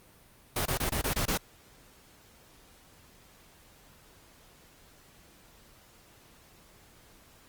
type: noise bursts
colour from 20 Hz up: pink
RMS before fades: -29 dBFS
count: 7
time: 0.56-1.375 s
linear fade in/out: 5 ms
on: 95 ms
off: 25 ms
effects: pink hiss -58 dBFS RMS until 7.48 s + Opus 32 kbps